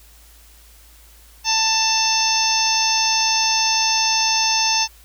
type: harmonic tone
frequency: 887 Hz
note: A5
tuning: 14 cents sharp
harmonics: 1 / 2 / 3 / 4 / 5 / 6 / 7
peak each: -22 / -32 / -24 / -28 / -27 / -20 / -22 dBFS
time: 1.44-4.88 s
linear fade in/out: 50 ms
effects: added 55 Hz sine -47 dBFS peak until 5.04 s + white hiss -50 dBFS RMS until 5.04 s